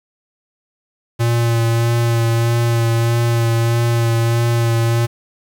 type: tone with vibrato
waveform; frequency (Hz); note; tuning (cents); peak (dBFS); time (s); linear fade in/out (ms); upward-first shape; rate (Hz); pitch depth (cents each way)
square; 116.54; A#2; 0; -14; 1.19-5.07; 20; sine; 1.6; 19
effects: 7-bit